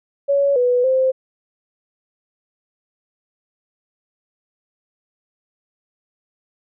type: tone with pitch steps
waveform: sine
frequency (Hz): 561 / 493.2 / 522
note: C#5 / B4 / C5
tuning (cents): +21 / -2 / -4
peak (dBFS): -13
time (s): 0.28-1.12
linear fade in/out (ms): 20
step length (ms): 280
effects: none